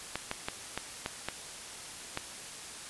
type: clicks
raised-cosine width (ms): 0.3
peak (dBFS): -16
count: 7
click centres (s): 0.156 / 0.314 / 0.485 / 0.776 / 1.061 / 1.286 / 2.174
effects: white hiss -44 dBFS RMS until 2.89 s + resampled to 24000 Hz